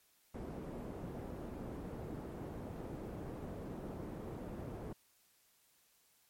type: low-pass noise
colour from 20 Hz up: white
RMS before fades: -45 dBFS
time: 0.34-4.93 s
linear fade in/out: 5 ms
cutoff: 390 Hz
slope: 12 dB/octave
effects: white hiss -71 dBFS RMS until 6.29 s + MP3 64 kbps